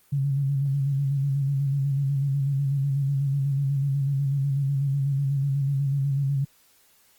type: tone with vibrato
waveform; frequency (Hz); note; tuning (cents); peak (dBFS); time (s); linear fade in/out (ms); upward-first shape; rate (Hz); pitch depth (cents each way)
sine; 138.7; C#3; +1; -21; 0.12-6.45; 10; square; 8.1; 38
effects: white hiss -60 dBFS RMS until 7.18 s + Opus 24 kbps